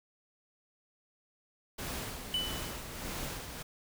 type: noise with tremolo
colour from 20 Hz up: pink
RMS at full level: -38 dBFS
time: 1.78-3.63 s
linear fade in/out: 10 ms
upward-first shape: sine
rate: 1.6 Hz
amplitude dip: 50%
type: tone with exponential decay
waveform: triangle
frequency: 2990 Hz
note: F#7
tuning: 17 cents sharp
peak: -26 dBFS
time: 2.34-2.85 s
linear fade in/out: 2 ms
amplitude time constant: 110 ms
effects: none